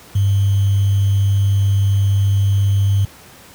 sine tone with sample-and-hold, 99.2 Hz, G2, 21 cents sharp, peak -11 dBFS, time 0.15-3.05 s, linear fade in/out 5 ms, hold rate 3150 Hz, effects pink hiss -42 dBFS RMS until 3.54 s + high-pass 60 Hz 12 dB/octave

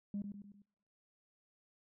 sine tone with echo, 202.7 Hz, G#3, 42 cents flat, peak -35 dBFS, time 0.14-0.22 s, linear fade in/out 2 ms, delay 100 ms, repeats 4, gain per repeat -6 dB, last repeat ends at 0.62 s, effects noise-tail reverb RT60 0.9 s tail -26 dB re dry + tanh soft clip ceiling -33 dBFS

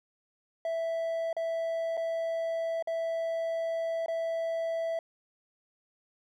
triangle tone with dropouts, 659.3 Hz, E5, in tune, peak -27 dBFS, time 0.65-4.99 s, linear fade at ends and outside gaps 2 ms, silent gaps 1.329-1.366 / 1.97-1.975 / 2.825-2.873 / 4.061-4.082 s, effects none

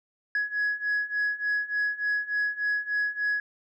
sine beating tone pair, 1675 / 1678.4 Hz, G#6 / G#6, +14 / +18 cents, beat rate 3.4 Hz, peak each -28 / -26 dBFS, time 0.35-3.4 s, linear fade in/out 2 ms, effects tanh soft clip ceiling -21 dBFS

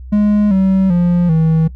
triangle tone with pitch steps, 208.3 / 191.01 / 175.16 / 160.62 Hz, G#3 / G3 / F3 / E3, +5 / -45 / +5 / -45 cents, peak -7 dBFS, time 0.12-1.68 s, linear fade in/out 10 ms, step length 390 ms, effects noise-tail reverb RT60 0.1 s tail -20 dB re dry + added 63 Hz sine -28 dBFS peak until 1.75 s

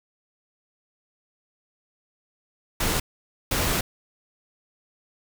pink noise bursts at uneven times, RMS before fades -24 dBFS, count 2, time 2.8-3 / 3.51-3.81 s, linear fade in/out 5 ms, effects none

